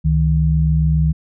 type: tone pair together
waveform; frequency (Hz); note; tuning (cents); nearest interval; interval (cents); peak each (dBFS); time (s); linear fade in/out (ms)
sine; 69.3 / 156.56; C#2 / D#3; 0 / +11; octave + major second; 1411; -16 / -14; 0.04-1.13; 20
effects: none